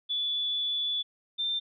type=tone pair in turn; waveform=sine; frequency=3451 / 3580 Hz; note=A7 / A7; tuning=-34 / +29 cents; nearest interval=minor second; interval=63 cents; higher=second; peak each=-27 dBFS; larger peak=neither; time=0.09-1.03 / 1.38-1.6 s; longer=first; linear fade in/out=20 ms; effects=none